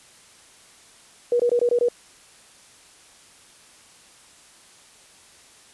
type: tone bursts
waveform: sine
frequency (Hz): 481.9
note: B4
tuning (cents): -43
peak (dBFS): -16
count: 6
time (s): 1.32-1.886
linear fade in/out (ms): 2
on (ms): 76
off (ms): 22
effects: white hiss -51 dBFS RMS until 5.73 s + resampled to 24000 Hz